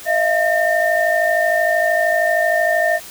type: tone cluster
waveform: sine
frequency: 632 / 685 / 1813 Hz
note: D#5 / F5 / A#6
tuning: +27 / -34 / -49 cents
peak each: -18 dBFS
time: 0.05-3 s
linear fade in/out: 50 ms
effects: white hiss -36 dBFS RMS until 3.1 s